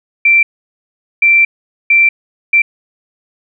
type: tone bursts at uneven times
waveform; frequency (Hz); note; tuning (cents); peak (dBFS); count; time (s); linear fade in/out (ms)
sine; 2349; D7; 0; -5; 4; 0.25-0.43 / 1.22-1.45 / 1.9-2.09 / 2.53-2.62; 5
effects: none